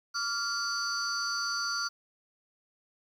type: tone cluster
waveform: sine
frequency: 1156 / 1393 / 4525 / 4820 / 5920 Hz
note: D6 / F6 / C#8 / D8 / F#8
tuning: -28 / -5 / +35 / +44 / 0 cents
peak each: -38 / -32 / -34 / -39 / -38 dBFS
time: 0.14-1.89 s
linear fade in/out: 20 ms
effects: tanh soft clip ceiling -22 dBFS + 10-bit